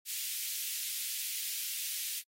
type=high-pass noise; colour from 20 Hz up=white; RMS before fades=-37 dBFS; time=0.05-2.23 s; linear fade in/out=50 ms; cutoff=2300 Hz; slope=24 dB/octave; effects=AAC 48 kbps